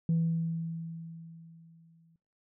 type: tone with exponential decay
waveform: sine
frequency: 164.81 Hz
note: E3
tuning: in tune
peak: -22 dBFS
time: 0.09-2.16 s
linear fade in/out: 2 ms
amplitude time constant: 450 ms
effects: noise-tail reverb RT60 0.6 s tail -22 dB re dry + tanh soft clip ceiling -21 dBFS